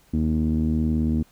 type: tone with low-pass filter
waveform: sawtooth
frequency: 78.3 Hz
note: D#2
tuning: 11 cents sharp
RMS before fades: -22 dBFS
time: 0.13-1.23 s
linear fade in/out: 10 ms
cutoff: 260 Hz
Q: 5.3
effects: pink hiss -58 dBFS RMS until 1.31 s